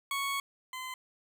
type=tone pair in turn; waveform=20% pulse; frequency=1108.7 / 1027.7 Hz; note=C#6 / C6; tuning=0 / -31 cents; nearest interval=minor second; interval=131 cents; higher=first; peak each=-26 / -33 dBFS; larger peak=first; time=0.11-0.4 / 0.73-0.94 s; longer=first; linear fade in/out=2 ms; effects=11-bit